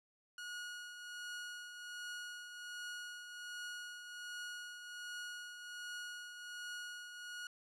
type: tone with tremolo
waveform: sawtooth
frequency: 1448 Hz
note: F#6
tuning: 38 cents flat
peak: -39 dBFS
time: 0.38-7.47 s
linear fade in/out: 2 ms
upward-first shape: triangle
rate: 1.3 Hz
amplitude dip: 55%
effects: low-pass 9000 Hz 12 dB/octave